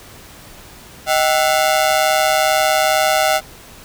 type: ring-modulated tone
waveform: sawtooth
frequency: 698.5 Hz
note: F5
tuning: in tune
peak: -6 dBFS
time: 1.06-3.41 s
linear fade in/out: 50 ms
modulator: 71.1 Hz
effects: pink hiss -40 dBFS RMS until 3.84 s